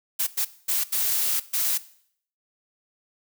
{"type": "noise bursts at uneven times", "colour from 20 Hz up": "blue", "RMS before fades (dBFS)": -24, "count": 5, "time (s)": [[0.19, 0.27], [0.37, 0.45], [0.68, 0.84], [0.92, 1.4], [1.53, 1.78]], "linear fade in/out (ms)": 10, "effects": ["noise-tail reverb RT60 0.6 s tail -17 dB re dry"]}